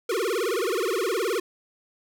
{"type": "tone with vibrato", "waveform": "square", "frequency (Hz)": 415.3, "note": "G#4", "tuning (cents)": 0, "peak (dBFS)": -24, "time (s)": [0.09, 1.4], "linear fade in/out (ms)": 5, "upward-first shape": "sine", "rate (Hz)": 19, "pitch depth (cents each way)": 280, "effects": []}